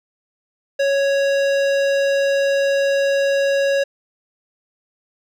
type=tone with hard clipping; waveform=sine; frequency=554.4 Hz; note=C#5; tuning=in tune; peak=-17 dBFS; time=0.79-3.84 s; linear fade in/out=10 ms; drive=16 dB; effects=none